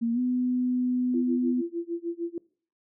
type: tone with pitch glide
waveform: sine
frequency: 232 to 250.1 Hz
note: A#3 to B3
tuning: -8 to +22 cents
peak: -23 dBFS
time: 0.01-1.62 s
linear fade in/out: 20 ms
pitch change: +130 cents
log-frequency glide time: 0.13-0.19 s
type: tone with tremolo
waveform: sine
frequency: 340 Hz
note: F4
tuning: 46 cents flat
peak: -26 dBFS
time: 1.14-2.38 s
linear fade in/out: 2 ms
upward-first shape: sine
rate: 6.6 Hz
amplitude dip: 100%
effects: noise-tail reverb RT60 0.5 s tail -24 dB re dry